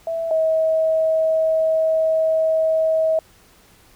sine tone pair in turn, 659.3 / 639.8 Hz, E5 / D#5, 0 / +48 cents, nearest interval minor second, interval 52 cents, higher first, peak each -21 / -15 dBFS, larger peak second, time 0.07-0.31 / 0.31-3.19 s, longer second, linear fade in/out 2 ms, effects pink hiss -52 dBFS RMS until 3.95 s

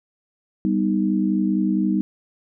sine chord, G augmented, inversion none, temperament equal, 196 / 246.9 / 311.1 Hz, G3 / B3 / D#4, 0 / 0 / 0 cents, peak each -20 / -25 / -22 dBFS, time 0.65-2.01 s, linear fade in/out 0 ms, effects none

